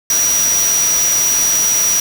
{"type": "tone in noise", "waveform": "sine", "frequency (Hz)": 5800, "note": "F#8", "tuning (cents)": -35, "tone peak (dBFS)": -12, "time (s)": [0.1, 2], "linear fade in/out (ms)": 2, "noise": "white", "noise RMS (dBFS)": -20, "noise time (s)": [0.1, 2], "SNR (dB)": 5, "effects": []}